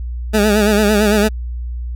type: tone with vibrato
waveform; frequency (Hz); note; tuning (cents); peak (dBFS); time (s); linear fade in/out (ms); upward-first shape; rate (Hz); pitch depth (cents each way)
20% pulse; 209.7; G#3; +17; -6; 0.33-1.29; 20; sine; 8.9; 67
effects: added 60 Hz sine -21 dBFS peak until 1.95 s